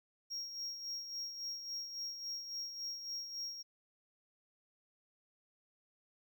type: tone with tremolo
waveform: triangle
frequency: 5588 Hz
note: F8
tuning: in tune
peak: -37 dBFS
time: 0.3-3.63 s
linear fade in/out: 20 ms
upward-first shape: sine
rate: 3.6 Hz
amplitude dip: 55%
effects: 13-bit